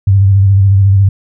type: tone with vibrato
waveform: sine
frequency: 98 Hz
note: G2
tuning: in tune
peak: -4 dBFS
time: 0.07-1.09 s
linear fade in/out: 5 ms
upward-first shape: square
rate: 14 Hz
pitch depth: 36 cents each way
effects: none